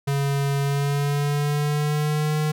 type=tone with pitch glide; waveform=square; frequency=140 to 152.67 Hz; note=C#3 to D#3; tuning=+18 to -33 cents; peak=-21 dBFS; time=0.07-2.52 s; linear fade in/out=10 ms; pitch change=+149 cents; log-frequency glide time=0.61-2.37 s; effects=none